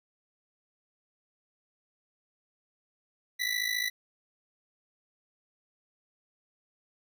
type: ring-modulated tone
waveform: 25% pulse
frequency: 1975.5 Hz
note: B6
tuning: in tune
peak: -22 dBFS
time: 3.39-3.9 s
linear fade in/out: 20 ms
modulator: 27.1 Hz
effects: none